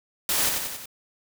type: noise with echo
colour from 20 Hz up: white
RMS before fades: -24 dBFS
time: 0.29-0.49 s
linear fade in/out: 2 ms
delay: 92 ms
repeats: 4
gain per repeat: -4 dB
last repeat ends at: 0.858 s
effects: none